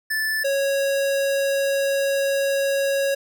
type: tone pair in turn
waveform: square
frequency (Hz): 1752 / 551.8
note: A6 / C#5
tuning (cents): -8 / -8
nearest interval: octave + minor sixth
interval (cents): 2000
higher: first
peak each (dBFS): -22 / -20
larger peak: second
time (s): 0.1-0.44 / 0.44-3.15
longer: second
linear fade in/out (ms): 10
effects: none